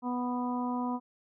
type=harmonic tone; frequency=246.9 Hz; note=B3; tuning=in tune; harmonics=1 / 2 / 3 / 4 / 5; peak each=-31 / -43 / -39 / -36 / -46 dBFS; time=0.02-1 s; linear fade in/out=50 ms; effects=none